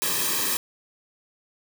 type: noise with comb filter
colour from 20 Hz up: white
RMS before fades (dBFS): -25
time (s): 0.02-0.57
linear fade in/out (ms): 0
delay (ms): 1.4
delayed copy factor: -1
effects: none